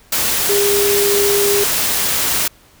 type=tone in noise; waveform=sine; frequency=405 Hz; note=G#4; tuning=43 cents flat; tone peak=-14 dBFS; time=0.49-1.64 s; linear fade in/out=5 ms; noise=white; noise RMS=-17 dBFS; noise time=0.12-2.48 s; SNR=0 dB; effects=pink hiss -49 dBFS RMS until 2.8 s